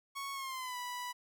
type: tone with pitch glide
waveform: sawtooth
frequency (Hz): 1106 to 985.3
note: C#6 to B5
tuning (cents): -4 to -4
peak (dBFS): -35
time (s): 0.15-1.13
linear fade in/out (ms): 20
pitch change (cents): -200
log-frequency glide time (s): 0.33-0.77
effects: none